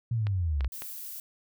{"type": "linear sweep", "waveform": "sine", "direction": "down", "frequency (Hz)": [120.5, 60], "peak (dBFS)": -25, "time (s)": [0.11, 0.68], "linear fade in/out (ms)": 5}
{"type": "clicks", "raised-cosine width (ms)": 0.3, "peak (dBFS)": -23, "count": 4, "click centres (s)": [0.269, 0.608, 0.646, 0.821]}
{"type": "noise", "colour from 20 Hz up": "violet", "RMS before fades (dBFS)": -40, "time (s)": [0.72, 1.2], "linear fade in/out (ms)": 2}
{"effects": []}